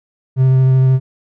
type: tone with vibrato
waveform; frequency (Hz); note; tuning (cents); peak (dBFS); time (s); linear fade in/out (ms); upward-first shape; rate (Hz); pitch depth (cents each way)
triangle; 130.9; C3; +1; -6; 0.36-1; 50; square; 13; 9
effects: none